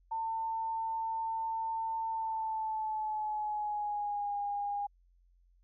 sine tone with pitch glide, 898 to 814 Hz, A5 to G#5, +35 to -35 cents, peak -32 dBFS, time 0.11-4.87 s, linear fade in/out 10 ms, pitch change -170 cents, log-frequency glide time 2.09-4.36 s, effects added 44 Hz sine -63 dBFS peak until 5.63 s

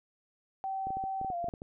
sine tone with pitch glide, 771 to 690.9 Hz, G5 to F5, -29 to -19 cents, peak -32 dBFS, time 0.64-1.49 s, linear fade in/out 0 ms, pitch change -190 cents, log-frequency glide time 1.29-1.35 s
clicks, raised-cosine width 2 ms, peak -29 dBFS, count 11, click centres 0.87 / 0.905 / 0.97 / 1.039 / 1.214 / 1.247 / 1.302 / 1.443 / 1.485 / 1.538 / 1.619 s
effects none

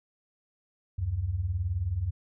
sine beating tone pair, 74 / 93 Hz, D2 / F#2, +14 / +9 cents, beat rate 19 Hz, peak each -33 / -28 dBFS, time 0.98-2.11 s, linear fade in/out 10 ms, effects none

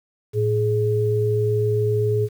sine tone pair together, 111.52 / 420.5 Hz, A2 / G#4, +24 / +22 cents, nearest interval octave + major seventh, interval 2298 cents, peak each -20 dBFS, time 0.33-2.29 s, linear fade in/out 50 ms, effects 8-bit

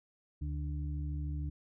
harmonic tone, 73.42 Hz, D2, in tune, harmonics 1 / 2 / 4, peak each -35 / -40 / -47 dBFS, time 0.41-1.5 s, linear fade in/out 10 ms, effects none

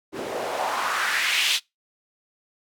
white noise with band-pass filter sweep, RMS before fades -25 dBFS, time 0.12-1.6 s, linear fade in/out 50 ms, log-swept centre 340 to 3600 Hz, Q 2.4, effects noise-tail reverb RT60 0.2 s tail -24 dB re dry

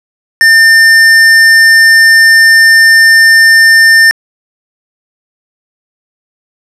sine tone with tanh clipping, 1800 Hz, A6, 39 cents sharp, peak -3 dBFS, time 0.41-4.11 s, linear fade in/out 0 ms, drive 16 dB, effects low-pass 12000 Hz 12 dB/octave

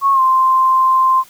sine tone with pitch glide, 1100 to 1045.5 Hz, C#6 to C6, -14 to -2 cents, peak -9 dBFS, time 0.01-1.24 s, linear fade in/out 50 ms, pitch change -88 cents, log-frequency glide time 0.12-0.21 s, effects white hiss -45 dBFS RMS until 1.29 s

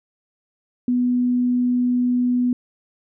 sine tone, 246.9 Hz, B3, in tune, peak -16 dBFS, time 0.88-2.53 s, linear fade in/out 2 ms, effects none

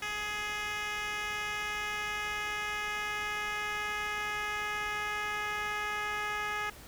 10% pulse tone with band-pass filter sweep, 418.8 Hz, G#4, 15 cents sharp, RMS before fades -35 dBFS, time 0.02-6.7 s, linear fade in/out 5 ms, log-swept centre 2700 to 1600 Hz, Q 0.84, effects added 50 Hz sine -57 dBFS peak until 6.87 s + pink hiss -51 dBFS RMS until 6.87 s

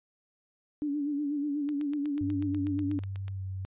sine tone with vibrato, 290 Hz, D4, 22 cents flat, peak -28 dBFS, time 0.82-2.99 s, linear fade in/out 0 ms, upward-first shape sine, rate 8.2 Hz, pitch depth 59 cents each way
click train, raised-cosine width 0.2 ms, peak -29 dBFS, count 14, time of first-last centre 1.69-3.281 s, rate 8.17 Hz
sine tone with pitch glide, 97.1 to 94.94 Hz, G2 to F#2, -16 to +45 cents, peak -33 dBFS, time 2.21-3.65 s, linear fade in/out 0 ms, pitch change -39 cents, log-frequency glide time 3.32-3.42 s
effects resampled to 8000 Hz

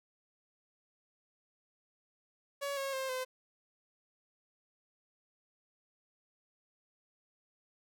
sawtooth tone with pitch steps, 563 / 546 / 529.6 / 513.6 Hz, C#5 / C#5 / C5 / C5, +27 / -26 / +21 / -32 cents, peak -31 dBFS, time 2.61-3.25 s, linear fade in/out 20 ms, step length 160 ms, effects none

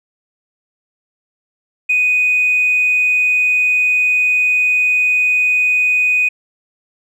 triangle tone with tanh clipping, 2490 Hz, D#7, 1 cent sharp, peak -11 dBFS, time 1.89-6.29 s, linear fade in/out 10 ms, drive 4 dB, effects none

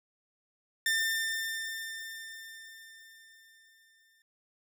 sawtooth tone with exponential decay, 1797 Hz, A6, 36 cents sharp, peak -22 dBFS, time 0.86-4.22 s, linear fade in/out 2 ms, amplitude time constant 730 ms, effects none

